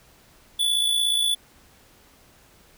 square tone with amplitude modulation, 3452 Hz, A7, 34 cents flat, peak -18 dBFS, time 0.59-1.35 s, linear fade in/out 10 ms, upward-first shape sine, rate 56.9 Hz, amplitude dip 50%, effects pink hiss -55 dBFS RMS until 2.77 s

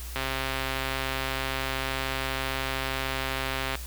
click train, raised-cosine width 0.3 ms, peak -13 dBFS, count 479, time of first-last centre 0.16-3.754 s, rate 133 Hz, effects added 60 Hz sine -36 dBFS peak until 3.86 s + white hiss -43 dBFS RMS until 3.86 s

